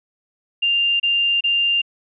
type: tone bursts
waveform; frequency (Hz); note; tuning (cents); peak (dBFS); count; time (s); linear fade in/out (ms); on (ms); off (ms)
sine; 2794; F7; 0; -15; 3; 0.62-1.818; 10; 380; 29
effects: none